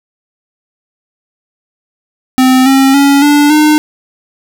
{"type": "tone with pitch steps", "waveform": "square", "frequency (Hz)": [258.3, 269, 280.1, 291.6, 303.6], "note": ["C4", "C4", "C#4", "D4", "D#4"], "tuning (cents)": [-22, 48, 18, -12, -42], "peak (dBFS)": -5, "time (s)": [2.38, 3.78], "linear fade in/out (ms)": 0, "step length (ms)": 280, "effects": []}